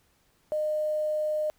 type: tone with quantisation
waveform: sine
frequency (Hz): 611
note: D#5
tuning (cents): -32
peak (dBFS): -25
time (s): 0.52-1.5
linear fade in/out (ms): 0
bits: 9
effects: pink hiss -67 dBFS RMS until 1.58 s